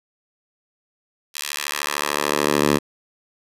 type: tone with high-pass filter sweep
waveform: 10% pulse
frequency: 73.42 Hz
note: D2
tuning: in tune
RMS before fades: -22 dBFS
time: 1.34-2.79 s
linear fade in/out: 20 ms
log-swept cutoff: 3400 to 200 Hz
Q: 0.75
effects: resampled to 32000 Hz + 7-bit